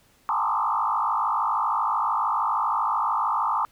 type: tone with frequency modulation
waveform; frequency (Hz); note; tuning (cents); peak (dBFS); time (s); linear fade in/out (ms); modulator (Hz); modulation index
sine; 1046.5; C6; 0; -21; 0.29-3.65; 0; 53; 4.1
effects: pink hiss -60 dBFS RMS until 3.71 s